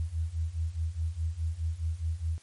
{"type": "beating tone pair", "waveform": "sine", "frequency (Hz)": [78.6, 83.4], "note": ["D#2", "E2"], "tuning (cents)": [18, 21], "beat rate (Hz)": 4.8, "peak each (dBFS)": [-33, -31], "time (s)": [0, 2.38], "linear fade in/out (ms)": 0, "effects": ["white hiss -59 dBFS RMS until 2.42 s", "MP3 48 kbps"]}